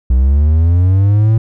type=linear sweep; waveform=triangle; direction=up; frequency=60.7 to 113.1 Hz; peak=-5 dBFS; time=0.1-1.38 s; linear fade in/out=5 ms; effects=none